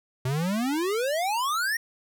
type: exponential sweep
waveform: square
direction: up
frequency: 123.8 to 1902 Hz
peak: -25 dBFS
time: 0.25-1.77 s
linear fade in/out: 5 ms
effects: none